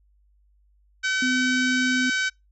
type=harmonic tone; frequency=762 Hz; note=G5; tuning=49 cents flat; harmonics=2 / 3 / 4 / 5 / 6 / 7 / 8 / 9 / 10; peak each=-23 / -30 / -34 / -34 / -37 / -38 / -37 / -42 / -43 dBFS; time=1.03-2.3 s; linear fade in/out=20 ms
type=tone; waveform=sine; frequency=254.5 Hz; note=C4; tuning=48 cents flat; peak=-23 dBFS; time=1.22-2.1 s; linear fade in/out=5 ms
effects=noise-tail reverb RT60 0.2 s tail -26 dB re dry + added 50 Hz sine -58 dBFS peak until 2.51 s